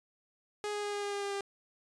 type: tone with pitch steps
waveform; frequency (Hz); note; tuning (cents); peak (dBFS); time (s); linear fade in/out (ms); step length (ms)
sawtooth; 416.5 / 413.9 / 411.2 / 408.6 / 406 / 403.5 / 400.9 / 398.4; G#4 / G#4 / G#4 / G#4 / G#4 / G#4 / G4 / G4; +5 / -6 / -17 / -28 / -39 / -50 / +39 / +28; -30; 0.64-1.408; 0; 96
effects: resampled to 22050 Hz